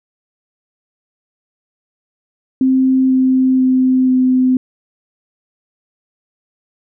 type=tone with pitch steps; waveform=sine; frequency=261.6 / 259.8 / 258 / 256.2 Hz; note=C4 / C4 / C4 / C4; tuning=0 / -12 / -24 / -36 cents; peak=-9 dBFS; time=2.61-4.57 s; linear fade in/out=2 ms; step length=490 ms; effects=none